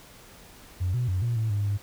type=tone with pitch steps; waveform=sine; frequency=90.7 / 123.3 / 92.3 / 118.7 / 111.1 / 102.3 / 101.4 Hz; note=F#2 / B2 / F#2 / A#2 / A2 / G#2 / G#2; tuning=-34 / -2 / -4 / +32 / +17 / -26 / -41 cents; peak=-22 dBFS; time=0.8-1.78 s; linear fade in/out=20 ms; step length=140 ms; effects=tanh soft clip ceiling -20 dBFS + pink hiss -50 dBFS RMS until 1.82 s